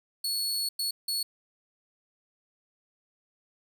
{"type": "tone bursts at uneven times", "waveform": "sawtooth", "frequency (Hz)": 4394, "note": "C#8", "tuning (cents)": -16, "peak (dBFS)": -25, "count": 3, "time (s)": [[0.24, 0.69], [0.79, 0.91], [1.08, 1.23]], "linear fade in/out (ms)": 5, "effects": []}